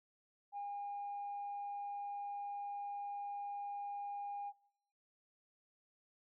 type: tone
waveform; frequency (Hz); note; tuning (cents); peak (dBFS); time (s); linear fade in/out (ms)
sine; 811; G#5; -41; -39; 0.52-4.53; 50
effects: noise-tail reverb RT60 0.8 s tail -24 dB re dry + tanh soft clip ceiling -37 dBFS